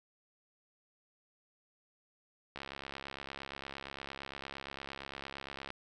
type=click train; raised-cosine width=0.3 ms; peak=-26 dBFS; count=217; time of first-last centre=2.56-5.704 s; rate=68.7 Hz; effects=none